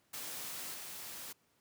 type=noise with level steps; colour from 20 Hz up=white; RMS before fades=-43 / -46 dBFS; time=0.13-1.33 s; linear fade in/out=10 ms; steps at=0.74 s; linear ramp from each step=2 ms; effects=pink hiss -73 dBFS RMS until 1.6 s + high-pass 100 Hz 12 dB/octave